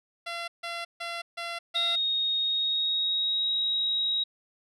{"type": "tone bursts", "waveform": "10% pulse", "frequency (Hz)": 683, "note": "F5", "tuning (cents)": -39, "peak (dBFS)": -24, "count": 5, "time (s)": [0.26, 1.96], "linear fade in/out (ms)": 10, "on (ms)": 220, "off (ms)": 150}
{"type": "tone with pitch glide", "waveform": "sine", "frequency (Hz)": [3729, 3812], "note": ["A#7", "A#7"], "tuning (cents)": [0, 38], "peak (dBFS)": -24, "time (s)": [1.75, 4.24], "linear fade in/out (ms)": 10, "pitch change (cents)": 38, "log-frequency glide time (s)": [2.39, 3.51]}
{"effects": ["low-pass 7000 Hz 12 dB/octave"]}